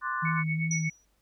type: chord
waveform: sine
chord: D dominant seventh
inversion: third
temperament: equal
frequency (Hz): 1046.5 / 1174.7 / 1480 / 1760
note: C6 / D6 / F#6 / A6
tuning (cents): 0 / 0 / 0 / 0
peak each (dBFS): -33 / -34 / -33 / -38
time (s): 0.01-0.44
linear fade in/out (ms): 50
type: tone with vibrato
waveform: sine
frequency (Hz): 160.3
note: E3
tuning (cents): -48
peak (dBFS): -27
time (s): 0.22-0.9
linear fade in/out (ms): 20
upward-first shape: square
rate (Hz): 2.8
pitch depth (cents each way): 18
type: tone with tremolo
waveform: sine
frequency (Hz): 2217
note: C#7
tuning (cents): 0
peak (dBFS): -29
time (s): 0.25-0.9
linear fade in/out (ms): 5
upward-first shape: sine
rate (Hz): 8.4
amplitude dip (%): 85
type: tone with exponential decay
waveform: sine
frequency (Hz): 5840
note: F#8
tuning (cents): -24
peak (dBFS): -27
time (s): 0.71-1.05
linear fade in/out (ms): 2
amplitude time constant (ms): 72
effects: added 50 Hz sine -70 dBFS peak until 1.21 s + pink hiss -72 dBFS RMS until 1.21 s